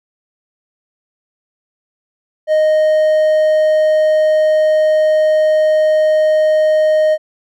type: tone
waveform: triangle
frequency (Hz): 620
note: D#5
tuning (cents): -6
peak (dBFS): -7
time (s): 2.47-7.18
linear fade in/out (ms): 50
effects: none

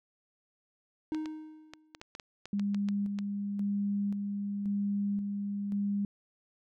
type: tone with exponential decay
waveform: triangle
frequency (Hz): 311.1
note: D#4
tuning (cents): 0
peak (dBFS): -27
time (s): 1.12-2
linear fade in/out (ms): 0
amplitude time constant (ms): 190
type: clicks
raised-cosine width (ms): 0.2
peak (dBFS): -26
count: 12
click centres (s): 1.147 / 1.258 / 1.736 / 1.949 / 2.015 / 2.151 / 2.198 / 2.456 / 2.596 / 2.746 / 2.887 / 3.188
type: tone with tremolo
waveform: sine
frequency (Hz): 201.9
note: G#3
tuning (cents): -49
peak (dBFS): -28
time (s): 2.53-6.05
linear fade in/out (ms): 2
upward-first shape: square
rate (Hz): 0.94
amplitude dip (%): 35
effects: none

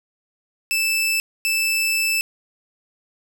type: tone bursts at uneven times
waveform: sawtooth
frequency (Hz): 2637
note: E7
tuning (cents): 0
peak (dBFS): -15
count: 2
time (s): 0.71-1.2 / 1.45-2.21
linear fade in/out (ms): 0
effects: none

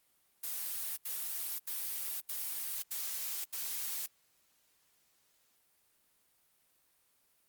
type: noise bursts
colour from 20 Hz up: blue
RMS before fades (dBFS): -38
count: 6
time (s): 0.43-4.065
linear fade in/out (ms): 10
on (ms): 540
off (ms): 79
effects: white hiss -72 dBFS RMS until 7.48 s + Opus 32 kbps

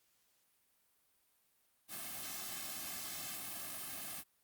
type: noise with comb filter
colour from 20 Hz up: white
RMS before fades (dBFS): -44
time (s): 1.88-4.24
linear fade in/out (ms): 50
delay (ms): 2.1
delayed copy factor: -0.9
effects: white hiss -75 dBFS RMS until 4.43 s + Opus 48 kbps

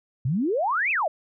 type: exponential two-way sweep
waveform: sine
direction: up then down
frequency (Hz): 116.2 to 2693 to 571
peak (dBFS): -21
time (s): 0.25-1.08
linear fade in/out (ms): 5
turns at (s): 0.91
effects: none

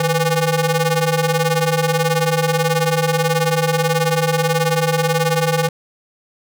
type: ring-modulated tone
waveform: sawtooth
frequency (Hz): 329.6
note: E4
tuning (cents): 0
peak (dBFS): -8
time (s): 0-5.69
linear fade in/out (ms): 5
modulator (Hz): 174
effects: none

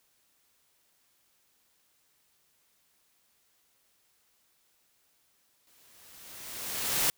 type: noise with exponential growth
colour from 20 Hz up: white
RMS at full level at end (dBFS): -25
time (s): 5.67-7.1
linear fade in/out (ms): 0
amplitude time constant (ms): 310
effects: white hiss -70 dBFS RMS until 7.17 s

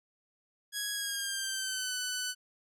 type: tone with pitch glide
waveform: 10% pulse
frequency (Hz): 1661.2 to 1497.2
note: G#6 to F#6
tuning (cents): 0 to +20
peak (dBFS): -24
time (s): 0.72-2.35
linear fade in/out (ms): 50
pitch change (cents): -180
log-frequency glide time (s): 0.93-1.95
effects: none

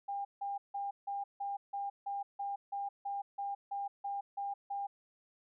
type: tone bursts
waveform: sine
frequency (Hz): 801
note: G5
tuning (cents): +37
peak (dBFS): -35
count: 15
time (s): 0.08-4.87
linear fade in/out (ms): 10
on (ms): 170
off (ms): 160
effects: none

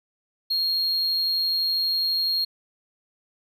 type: tone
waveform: triangle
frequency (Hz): 4257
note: C8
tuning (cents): +29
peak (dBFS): -20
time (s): 0.5-2.45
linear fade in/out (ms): 10
effects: none

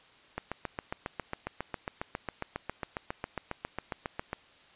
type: click train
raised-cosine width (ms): 0.5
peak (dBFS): -18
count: 30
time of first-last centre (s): 0.38-4.331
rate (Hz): 7.34
effects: white hiss -58 dBFS RMS until 4.75 s + resampled to 8000 Hz

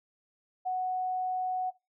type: tone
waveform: sine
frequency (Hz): 740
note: F#5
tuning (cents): 0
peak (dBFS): -28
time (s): 0.65-1.71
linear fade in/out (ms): 20
effects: noise-tail reverb RT60 0.2 s tail -18 dB re dry

